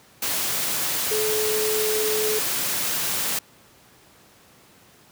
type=tone in noise; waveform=sine; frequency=430 Hz; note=A4; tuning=40 cents flat; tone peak=-23 dBFS; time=1.11-2.39 s; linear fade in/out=5 ms; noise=white; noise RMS=-25 dBFS; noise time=0.22-3.39 s; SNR=-1 dB; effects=pink hiss -53 dBFS RMS until 5.11 s + high-pass 100 Hz 12 dB/octave